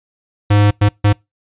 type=tone bursts at uneven times; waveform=square; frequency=103.2 Hz; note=G#2; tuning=10 cents flat; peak=-9 dBFS; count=3; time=0.5-0.71 / 0.81-0.89 / 1.04-1.13 s; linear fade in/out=10 ms; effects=noise-tail reverb RT60 0.2 s tail -26 dB re dry + resampled to 8000 Hz